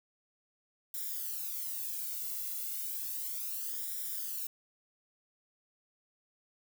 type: noise with flanger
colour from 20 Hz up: violet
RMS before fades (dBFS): -38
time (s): 0.94-4.47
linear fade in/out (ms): 2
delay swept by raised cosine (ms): 0.55 to 1.47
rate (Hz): 0.33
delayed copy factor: +1
effects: none